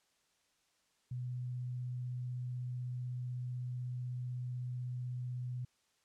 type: tone with vibrato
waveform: sine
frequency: 124.4 Hz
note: B2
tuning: 13 cents sharp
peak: -37 dBFS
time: 1.11-5.65 s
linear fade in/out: 5 ms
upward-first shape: triangle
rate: 16 Hz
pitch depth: 9 cents each way
effects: white hiss -75 dBFS RMS until 6.04 s + low-pass 8000 Hz 12 dB/octave